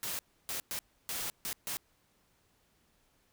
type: noise bursts at uneven times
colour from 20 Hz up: white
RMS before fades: -37 dBFS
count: 6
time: 0.03-0.19 / 0.49-0.6 / 0.71-0.79 / 1.09-1.3 / 1.45-1.53 / 1.67-1.77 s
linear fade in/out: 0 ms
effects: pink hiss -71 dBFS RMS until 3.32 s

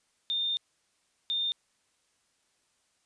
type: tone pair in turn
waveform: sine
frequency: 3623 / 3623 Hz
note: A7 / A7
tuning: +50 / +50 cents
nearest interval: unison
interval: 0 cents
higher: neither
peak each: -27 dBFS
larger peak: neither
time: 0.3-0.57 / 1.3-1.52 s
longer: first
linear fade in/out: 0 ms
effects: white hiss -72 dBFS RMS until 3.05 s + resampled to 22050 Hz

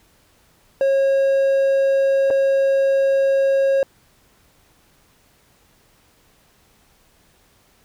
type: tone with dropouts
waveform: triangle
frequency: 544 Hz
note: C#5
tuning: 33 cents flat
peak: -12 dBFS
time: 0.81-3.83 s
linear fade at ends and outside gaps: 1 ms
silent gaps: 2.303-2.308 s
effects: pink hiss -57 dBFS RMS until 7.84 s

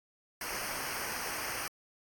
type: noise with comb filter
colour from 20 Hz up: pink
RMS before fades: -38 dBFS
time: 0.41-1.68 s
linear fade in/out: 2 ms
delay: 0.27 ms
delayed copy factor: -0.85
effects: AAC 64 kbps

